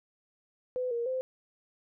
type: tone with pitch steps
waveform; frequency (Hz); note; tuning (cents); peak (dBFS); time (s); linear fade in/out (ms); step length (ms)
sine; 504 / 470.3 / 517; B4 / A#4 / C5; +35 / +15 / -21; -29; 0.76-1.21; 0; 150
effects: none